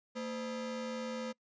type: ring-modulated tone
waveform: 45% pulse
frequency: 370 Hz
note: F#4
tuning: in tune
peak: -34 dBFS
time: 0.15-1.33 s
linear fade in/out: 20 ms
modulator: 143 Hz
effects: noise-tail reverb RT60 0.1 s tail -25 dB re dry + resampled to 16000 Hz